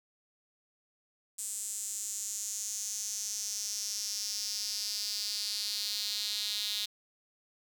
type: tone with high-pass filter sweep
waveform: sawtooth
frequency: 207.7 Hz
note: G#3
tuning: in tune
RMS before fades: -36 dBFS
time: 1.38-6.86 s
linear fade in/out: 10 ms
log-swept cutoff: 7900 to 3800 Hz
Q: 4.7
effects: none